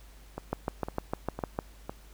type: two click trains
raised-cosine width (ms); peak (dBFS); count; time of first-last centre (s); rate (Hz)
1; -15 / -21; 8 / 4; 0.53-1.589 / 0.38-1.895; 6.61 / 1.98
effects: added 50 Hz sine -50 dBFS peak until 2.13 s + pink hiss -58 dBFS RMS until 2.13 s